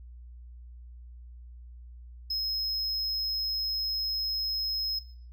triangle tone, 5140 Hz, E8, 45 cents flat, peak -27 dBFS, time 2.3-4.99 s, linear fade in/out 5 ms, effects noise-tail reverb RT60 0.5 s tail -17 dB re dry + added 60 Hz sine -44 dBFS peak until 5.32 s

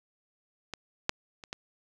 clicks, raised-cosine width 0.2 ms, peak -19 / -8 / -27 / -19 dBFS, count 4, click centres 0.737 / 1.094 / 1.438 / 1.529 s, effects none

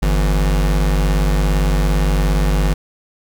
square tone pair together, 49.12 / 164.81 Hz, G1 / E3, +4 / 0 cents, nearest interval octave + major sixth, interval 2096 cents, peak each -14 / -23 dBFS, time 0.02-2.74 s, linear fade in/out 10 ms, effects none

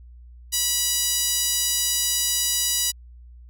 5% pulse tone with high-pass filter, 976 Hz, B5, 21 cents flat, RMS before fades -23 dBFS, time 0.52-2.92 s, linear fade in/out 20 ms, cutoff 3500 Hz, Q 0.82, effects added 60 Hz sine -42 dBFS peak until 3.49 s

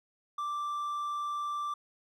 triangle tone, 1174.7 Hz, D6, in tune, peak -30 dBFS, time 0.38-1.74 s, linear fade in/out 5 ms, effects none

